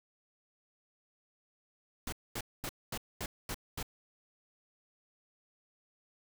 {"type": "noise bursts", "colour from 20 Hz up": "pink", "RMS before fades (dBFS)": -38, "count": 7, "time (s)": [2.07, 3.828], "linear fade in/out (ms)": 2, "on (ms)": 54, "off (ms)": 230, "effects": []}